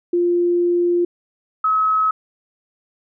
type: tone pair in turn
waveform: sine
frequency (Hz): 349.2 / 1283.1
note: F4 / E6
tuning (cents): 0 / -47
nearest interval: octave + major seventh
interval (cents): 2253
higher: second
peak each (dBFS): -14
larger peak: neither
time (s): 0.13-1.05 / 1.64-2.11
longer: first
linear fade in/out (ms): 5
effects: none